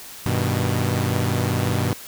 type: chord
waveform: sawtooth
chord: G augmented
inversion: none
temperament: equal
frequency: 98 / 123.47 / 155.56 Hz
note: G2 / B2 / D#3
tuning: 0 / 0 / 0 cents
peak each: -19 / -19 / -24 dBFS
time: 0.26-1.93 s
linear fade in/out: 0 ms
effects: white hiss -39 dBFS RMS until 2.07 s

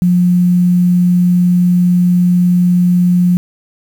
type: tone with quantisation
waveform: sine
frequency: 178.1 Hz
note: F3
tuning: 34 cents sharp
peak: -7 dBFS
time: 0.02-3.37 s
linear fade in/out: 0 ms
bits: 6
effects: none

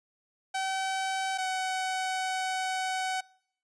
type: tone pair in turn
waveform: sawtooth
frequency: 765 / 751.4 Hz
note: G5 / F#5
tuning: -42 / +26 cents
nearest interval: unison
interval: 32 cents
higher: first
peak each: -25 dBFS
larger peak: neither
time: 0.54-1.38 / 1.38-3.21 s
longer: second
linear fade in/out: 10 ms
effects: noise-tail reverb RT60 0.7 s tail -26 dB re dry + resampled to 22050 Hz

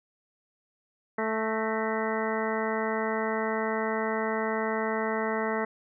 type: harmonic tone with a mistuned harmonic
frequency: 220 Hz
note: A3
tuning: in tune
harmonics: 1 / 2 / 3 / 4 / 5 / 6 / 7 / 8 / 9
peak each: -33 / -31 / -34 / -35 / -37 / -38 / -40 / -38 / -38 dBFS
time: 1.18-5.65 s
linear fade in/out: 5 ms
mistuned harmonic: 8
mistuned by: +76 cents
effects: none

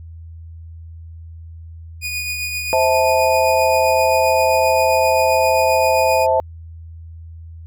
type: tone with tremolo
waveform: sawtooth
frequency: 2463 Hz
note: D#7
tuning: 18 cents flat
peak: -17 dBFS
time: 2.01-6.27 s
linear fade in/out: 50 ms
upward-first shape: triangle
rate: 7.6 Hz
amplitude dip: 40%
type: chord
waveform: sine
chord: A minor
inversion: first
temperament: equal with one note detuned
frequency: 523.3 / 649.1 / 880 Hz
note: C5 / E5 / A5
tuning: 0 / -27 / 0 cents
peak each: -17 dBFS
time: 2.73-6.4 s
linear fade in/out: 0 ms
effects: added 82 Hz sine -33 dBFS peak until 7.66 s

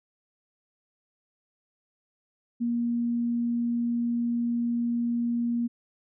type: tone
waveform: sine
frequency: 236.7 Hz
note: A#3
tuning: 27 cents sharp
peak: -24 dBFS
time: 2.6-5.68 s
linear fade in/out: 20 ms
effects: none

